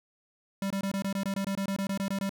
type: tone bursts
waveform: square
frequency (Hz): 196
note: G3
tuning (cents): 0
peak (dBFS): -29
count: 16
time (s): 0.62-2.294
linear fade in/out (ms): 2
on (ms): 84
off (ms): 22
effects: none